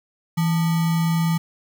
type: tone with sample-and-hold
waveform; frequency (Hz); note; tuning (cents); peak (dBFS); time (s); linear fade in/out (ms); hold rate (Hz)
sine; 164.81; E3; 0; -17; 0.37-1.38; 10; 1050
effects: none